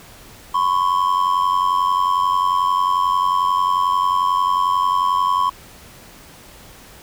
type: ring-modulated tone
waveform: triangle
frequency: 1052 Hz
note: C6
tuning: 9 cents sharp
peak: -10 dBFS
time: 0.54-5.5 s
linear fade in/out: 10 ms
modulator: 45.6 Hz
effects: pink hiss -43 dBFS RMS until 7.02 s